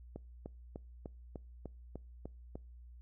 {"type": "click train", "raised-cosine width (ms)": 2, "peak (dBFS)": -30, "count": 9, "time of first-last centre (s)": [0.16, 2.555], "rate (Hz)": 3.34, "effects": ["noise-tail reverb RT60 0.4 s tail -26 dB re dry", "added 60 Hz sine -51 dBFS peak until 3.01 s"]}